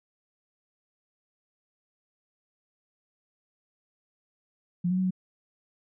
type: tone with pitch steps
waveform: sine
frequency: 176.2 / 183.6 / 186.8 / 184.8 Hz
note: F3 / F#3 / F#3 / F#3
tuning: +16 / -13 / +17 / -2 cents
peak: -23 dBFS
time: 4.84-5.108 s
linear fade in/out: 10 ms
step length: 67 ms
effects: none